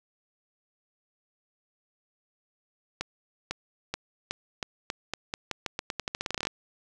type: accelerating click train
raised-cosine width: 0.2 ms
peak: -13 dBFS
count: 24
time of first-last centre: 3.01-6.47 s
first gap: 500 ms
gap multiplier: 0.86
effects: none